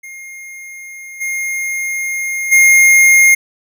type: tone with level steps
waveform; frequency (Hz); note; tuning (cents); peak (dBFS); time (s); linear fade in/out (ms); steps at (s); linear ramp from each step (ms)
square; 2131; C7; +31; -30 / -18 / -6; 0.03-3.35; 10; 1.2 / 2.51; 20
effects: none